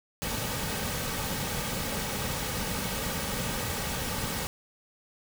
pink noise with comb filter, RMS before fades -32 dBFS, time 0.22-4.47 s, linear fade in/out 0 ms, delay 2.9 ms, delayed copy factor -0.5, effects none

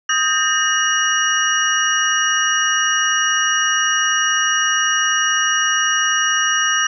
sine tone cluster, 1253 / 1585 / 1824 / 2884 / 5750 Hz, D#6 / G6 / A#6 / F#7 / F8, +12 / +19 / -38 / -45 / +50 cents, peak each -21 dBFS, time 0.09-6.87 s, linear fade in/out 5 ms, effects none

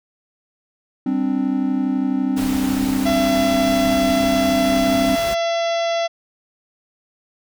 triangle chord, G suspended fourth, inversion none, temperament equal, 196 / 261.6 / 293.7 Hz, G3 / C4 / D4, 0 / 0 / 0 cents, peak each -23 / -17 / -22 dBFS, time 1.06-5.16 s, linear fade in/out 5 ms
pink noise, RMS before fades -29 dBFS, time 2.36-5.35 s, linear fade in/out 20 ms
harmonic tone, 674 Hz, E5, 38 cents sharp, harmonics 1 / 2 / 3 / 4 / 5 / 6 / 7 / 8 / 9, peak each -18 / -32 / -31 / -35 / -31 / -39 / -38 / -39 / -39 dBFS, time 3.05-6.08 s, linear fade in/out 20 ms
effects none

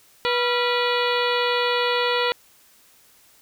harmonic tone with a mistuned harmonic, 487.6 Hz, B4, 22 cents flat, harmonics 1 / 2 / 3 / 4 / 5 / 6 / 7 / 8 / 9, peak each -23 / -26 / -28 / -29 / -30 / -31 / -31 / -32 / -33 dBFS, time 0.25-2.32 s, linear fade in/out 0 ms, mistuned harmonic 3, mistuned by -99 cents, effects white hiss -55 dBFS RMS until 3.41 s

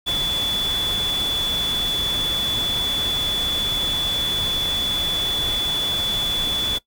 sine tone in noise, 3447 Hz, A7, 36 cents flat, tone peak -20 dBFS, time 0.06-6.79 s, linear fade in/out 20 ms, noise pink, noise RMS -30 dBFS, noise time 0.06-6.79 s, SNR +7 dB, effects noise-tail reverb RT60 0.1 s tail -19 dB re dry

